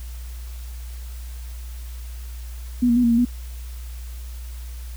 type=tone with pitch steps; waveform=sine; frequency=244.8 / 235.7 / 246.5 / 234.4 / 232 / 243.6 Hz; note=B3 / A#3 / B3 / A#3 / A#3 / B3; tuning=-15 / +19 / -3 / +10 / -8 / -24 cents; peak=-14 dBFS; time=2.82-3.252 s; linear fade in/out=10 ms; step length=72 ms; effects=added 60 Hz sine -31 dBFS peak until 4.96 s + white hiss -47 dBFS RMS until 4.96 s